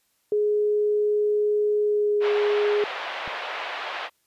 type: tone with pitch glide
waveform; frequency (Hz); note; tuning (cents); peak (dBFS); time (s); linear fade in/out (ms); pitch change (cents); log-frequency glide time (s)
sine; 418.6 to 415.2; G#4 to G#4; +14 to 0; -19; 0.32-2.84; 2; -14; 1.81-2.18
type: band-pass noise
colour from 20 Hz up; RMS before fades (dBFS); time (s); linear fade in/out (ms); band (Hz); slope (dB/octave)
pink; -32; 2.2-4.1; 50; 580 to 3300; 24
type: click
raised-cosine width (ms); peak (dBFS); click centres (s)
3; -28; 3.277
effects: white hiss -69 dBFS RMS until 4.26 s + resampled to 32000 Hz